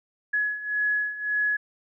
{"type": "beating tone pair", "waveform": "sine", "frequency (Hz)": [1688, 1689.8], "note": ["G#6", "G#6"], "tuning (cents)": [28, 30], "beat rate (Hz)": 1.8, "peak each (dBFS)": [-29, -25], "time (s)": [0.33, 1.57], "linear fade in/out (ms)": 10, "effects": []}